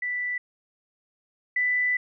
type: tone pair in turn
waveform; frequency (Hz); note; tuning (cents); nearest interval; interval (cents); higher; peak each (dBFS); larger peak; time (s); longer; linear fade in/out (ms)
sine; 1975.5 / 1988.1; B6 / B6; 0 / +11; unison; 11; second; -26 / -21; second; 0.02-0.38 / 1.56-1.97; second; 5
effects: none